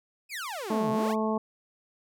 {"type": "exponential two-way sweep", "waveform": "sawtooth", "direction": "down then up", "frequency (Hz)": [2637, 121.6, 1305], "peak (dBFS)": -30, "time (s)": [0.29, 1.16], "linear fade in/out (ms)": 50, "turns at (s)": 0.91}
{"type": "harmonic tone", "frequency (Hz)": 218.2, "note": "A3", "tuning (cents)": -14, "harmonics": [1, 2, 3, 4, 5], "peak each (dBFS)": [-28, -31, -33, -34, -35], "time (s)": [0.7, 1.38], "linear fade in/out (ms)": 5}
{"effects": []}